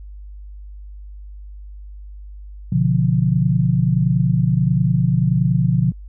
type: chord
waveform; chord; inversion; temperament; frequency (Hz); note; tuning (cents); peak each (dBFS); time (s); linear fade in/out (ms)
sine; B diminished; none; equal with one note detuned; 123.47 / 144.98 / 174.61; B2 / D3 / F3; 0 / -22 / 0; -18; 2.72-5.92; 5
effects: added 50 Hz sine -33 dBFS peak until 6.08 s